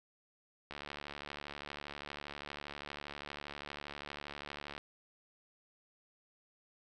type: click train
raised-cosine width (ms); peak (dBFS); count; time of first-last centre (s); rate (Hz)
0.3; -27; 296; 0.71-4.779; 72.5
effects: none

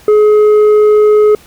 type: tone with tanh clipping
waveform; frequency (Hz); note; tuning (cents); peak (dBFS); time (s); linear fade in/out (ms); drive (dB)
sine; 422.9; G#4; +31; -5; 0.08-1.35; 2; 5
effects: pink hiss -41 dBFS RMS until 1.46 s

